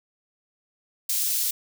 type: high-pass noise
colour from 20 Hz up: white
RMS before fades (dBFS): -25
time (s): 1.09-1.51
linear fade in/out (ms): 5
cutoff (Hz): 4600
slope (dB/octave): 12
effects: none